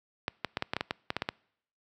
clicks, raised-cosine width 0.3 ms, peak -13 dBFS, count 12, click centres 0.281 / 0.447 / 0.571 / 0.624 / 0.735 / 0.766 / 0.809 / 0.909 / 1.104 / 1.166 / 1.221 / 1.289 s, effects noise-tail reverb RT60 0.7 s tail -26 dB re dry + high-pass 80 Hz 12 dB/octave

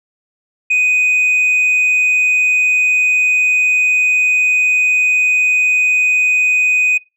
sine tone, 2496 Hz, D#7, 5 cents sharp, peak -8 dBFS, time 0.7-6.98 s, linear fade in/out 10 ms, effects noise-tail reverb RT60 0.3 s tail -26 dB re dry + tanh soft clip ceiling -9 dBFS

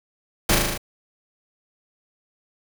pink noise with echo, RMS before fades -18 dBFS, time 0.49-0.55 s, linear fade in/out 5 ms, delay 38 ms, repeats 6, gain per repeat -2 dB, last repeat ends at 0.778 s, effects none

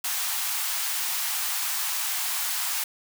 white high-pass noise, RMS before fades -28 dBFS, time 0.04-2.84 s, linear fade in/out 5 ms, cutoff 730 Hz, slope 48 dB/octave, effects none

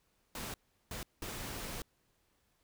pink noise bursts at uneven times, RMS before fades -42 dBFS, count 3, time 0.35-0.54 / 0.91-1.03 / 1.22-1.82 s, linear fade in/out 2 ms, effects pink hiss -75 dBFS RMS until 2.63 s

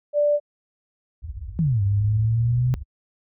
sine tone, 587.3 Hz, D5, in tune, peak -16 dBFS, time 0.13-0.4 s, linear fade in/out 50 ms
pink low-pass noise, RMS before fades -30 dBFS, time 1.22-2.83 s, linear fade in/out 10 ms, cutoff 100 Hz, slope 96 dB/octave
sine exponential two-way sweep, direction down then up, 174.8 to 98 to 127.9 Hz, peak -17 dBFS, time 1.59-2.74 s, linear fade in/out 0 ms, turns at 1.82 s
effects high-pass 60 Hz 12 dB/octave

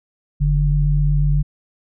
sine tone pair together, 46.25 / 146.83 Hz, F#1 / D3, 0 / 0 cents, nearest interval octave + minor sixth, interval 2000 cents, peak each -16 dBFS, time 0.4-1.43 s, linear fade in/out 20 ms, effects none

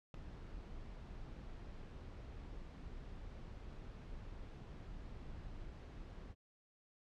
brown noise with ADSR envelope, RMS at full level -36 dBFS, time 0.14-6.35 s, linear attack 3 ms, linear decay 3 ms, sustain -14 dB, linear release 49 ms, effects low-pass 5000 Hz 12 dB/octave

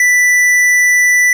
sine tone with tanh clipping, 1978 Hz, B6, 2 cents sharp, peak -9 dBFS, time 0-1.33 s, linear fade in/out 2 ms, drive 13 dB, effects none

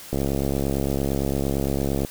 click train, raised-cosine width 2 ms, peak -11 dBFS, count 133, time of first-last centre 0.13-2.049 s, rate 68.8 Hz, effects white hiss -41 dBFS RMS until 2.1 s

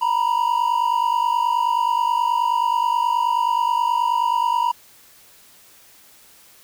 triangle tone pair together, 932.3 / 981.7 Hz, A#5 / B5, 0 / -11 cents, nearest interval minor second, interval 89 cents, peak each -18 dBFS, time 0.01-4.72 s, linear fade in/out 10 ms, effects white hiss -50 dBFS RMS until 6.63 s

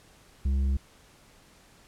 triangle tone with tanh clipping, 67.6 Hz, C#2, 43 cents flat, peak -24 dBFS, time 0.45-0.77 s, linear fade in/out 5 ms, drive 11 dB, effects pink hiss -57 dBFS RMS until 1.87 s + low-pass 11000 Hz 12 dB/octave

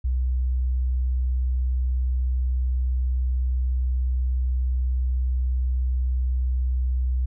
sine tone, 63.1 Hz, B1, 38 cents sharp, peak -20 dBFS, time 0.04-7.26 s, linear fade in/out 10 ms, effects none

